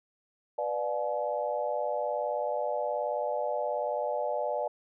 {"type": "chord", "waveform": "sine", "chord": "B diminished seventh", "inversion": "none", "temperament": "just", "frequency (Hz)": [493.9, 592.7, 711.2, 853.4], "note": ["B4", "D5", "F5", "Ab5"], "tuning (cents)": [0, 16, 31, 47], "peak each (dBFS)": [-35, -31, -36, -35], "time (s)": [0.58, 4.68], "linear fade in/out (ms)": 5, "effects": []}